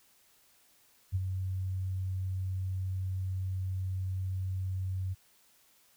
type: tone with ADSR envelope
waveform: sine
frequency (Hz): 93.8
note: F#2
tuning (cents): +24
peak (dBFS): -25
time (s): 1.12-5.15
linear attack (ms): 33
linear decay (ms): 33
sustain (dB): -6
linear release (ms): 27
effects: white hiss -65 dBFS RMS until 5.96 s

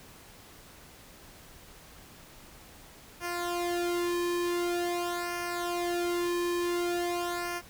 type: tone with flanger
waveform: sawtooth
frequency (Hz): 349.2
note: F4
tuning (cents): 0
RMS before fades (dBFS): -31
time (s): 3.2-7.62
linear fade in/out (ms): 50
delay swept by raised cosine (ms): 0.26 to 1.46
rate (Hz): 0.46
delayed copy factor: -0.8
effects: pink hiss -52 dBFS RMS until 7.69 s

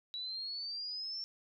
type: exponential sweep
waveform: sine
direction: up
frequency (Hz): 3900 to 5460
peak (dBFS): -38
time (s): 0.14-1.24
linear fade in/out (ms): 0
effects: none

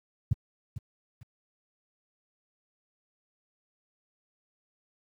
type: tone with echo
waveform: sine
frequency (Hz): 110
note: A2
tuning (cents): 0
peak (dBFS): -18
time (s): 0.31-0.33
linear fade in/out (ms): 5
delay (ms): 450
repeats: 2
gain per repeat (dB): -12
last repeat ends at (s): 1.23
effects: high-pass 60 Hz 12 dB/octave + 10-bit

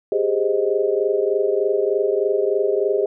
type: chord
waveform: sine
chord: Ab major seventh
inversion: third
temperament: equal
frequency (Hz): 392 / 415.3 / 523.3 / 622.3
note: G4 / Ab4 / C5 / Eb5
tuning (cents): 0 / 0 / 0 / 0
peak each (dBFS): -21 / -20 / -25 / -25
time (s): 0.12-3.06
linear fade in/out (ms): 2
effects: none

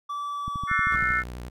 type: tone with pitch glide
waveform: triangle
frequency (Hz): 1157 to 1143.1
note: D6 to D6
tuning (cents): -26 to -47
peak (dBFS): -27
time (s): 0.09-0.96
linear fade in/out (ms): 10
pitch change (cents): -21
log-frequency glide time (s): 0.26-0.72
type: click train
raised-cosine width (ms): 5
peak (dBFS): -22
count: 9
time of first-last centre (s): 0.48-1.105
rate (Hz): 12.8
type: chord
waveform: sine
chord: F# half-diminished seventh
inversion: third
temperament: just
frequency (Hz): 1332 / 1480 / 1776 / 2131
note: E6 / F#6 / A6 / C7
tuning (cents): +18 / 0 / +16 / +31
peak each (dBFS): -27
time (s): 0.67-1.24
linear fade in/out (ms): 50
type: tone with vibrato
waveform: sawtooth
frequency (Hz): 60.8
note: B1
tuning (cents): -26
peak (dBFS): -31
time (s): 0.9-1.5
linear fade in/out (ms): 20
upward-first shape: triangle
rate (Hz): 11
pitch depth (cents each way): 100
effects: none

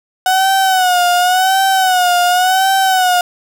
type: tone with vibrato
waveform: 35% pulse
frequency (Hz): 740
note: F#5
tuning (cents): 0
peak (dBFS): -8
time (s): 0.26-3.21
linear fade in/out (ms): 2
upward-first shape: sine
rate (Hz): 0.91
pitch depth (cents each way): 77
effects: none

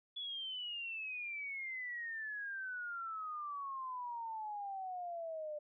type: exponential sweep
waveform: sine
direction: down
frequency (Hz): 3429 to 592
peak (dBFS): -40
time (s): 0.16-5.59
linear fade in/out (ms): 10
effects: none

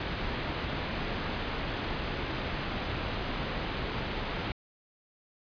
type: low-pass noise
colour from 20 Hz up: pink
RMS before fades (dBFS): -34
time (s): 0-4.52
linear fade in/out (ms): 2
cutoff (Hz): 3900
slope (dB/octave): 24
effects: resampled to 11025 Hz

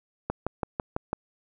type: click train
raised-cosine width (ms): 1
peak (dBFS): -13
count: 6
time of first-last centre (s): 0.3-1.131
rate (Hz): 6.02
effects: none

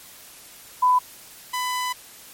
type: tone pair in turn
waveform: sine / sawtooth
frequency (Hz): 1000 / 1000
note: B5 / B5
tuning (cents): +21 / +21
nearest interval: unison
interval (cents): 0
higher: neither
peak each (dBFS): -14 / -20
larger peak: first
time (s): 0.82-0.99 / 1.53-1.93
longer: second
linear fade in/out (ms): 10
effects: white hiss -45 dBFS RMS until 2.33 s + MP3 64 kbps

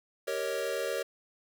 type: chord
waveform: square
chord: Eb dominant seventh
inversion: first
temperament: equal with one note detuned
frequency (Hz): 392 / 466.2 / 554.4 / 627.3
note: G4 / Bb4 / Db5 / Eb5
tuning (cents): 0 / 0 / 0 / +14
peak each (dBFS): -39 / -36 / -35 / -40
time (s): 0.27-1.03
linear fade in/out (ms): 10
effects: none

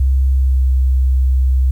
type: tone with pitch glide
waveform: sine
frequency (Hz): 66.3 to 65.09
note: C2 to C2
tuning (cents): +23 to -8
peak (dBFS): -9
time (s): 0-1.71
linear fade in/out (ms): 5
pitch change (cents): -31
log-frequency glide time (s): 0.31-0.65
effects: tanh soft clip ceiling -5 dBFS + 8-bit

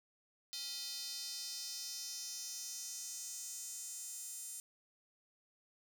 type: tone with high-pass filter sweep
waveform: square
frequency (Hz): 279.3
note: C#4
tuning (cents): +13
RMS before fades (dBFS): -45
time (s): 0.53-4.6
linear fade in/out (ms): 0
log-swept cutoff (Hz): 4300 to 8000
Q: 3.3
effects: none

